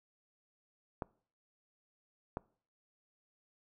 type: clicks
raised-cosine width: 1 ms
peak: -22 dBFS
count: 2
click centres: 1.022 / 2.371 s
effects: noise-tail reverb RT60 0.5 s tail -24 dB re dry